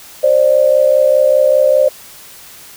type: tone pair together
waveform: sine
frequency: 531 / 596 Hz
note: C5 / D5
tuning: +25 / +25 cents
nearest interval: major second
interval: 200 cents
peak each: -10 dBFS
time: 0.23-1.89 s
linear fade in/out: 10 ms
effects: white hiss -37 dBFS RMS until 2.76 s